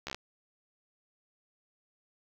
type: slowing click train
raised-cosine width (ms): 0.2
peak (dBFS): -19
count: 6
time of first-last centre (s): 0.07-0.146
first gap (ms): 14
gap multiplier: 1.04
effects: low-pass 6000 Hz 12 dB/octave + 8-bit